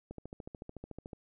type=click train; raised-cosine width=2 ms; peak=-30 dBFS; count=15; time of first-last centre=0.11-1.132 s; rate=13.7 Hz; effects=none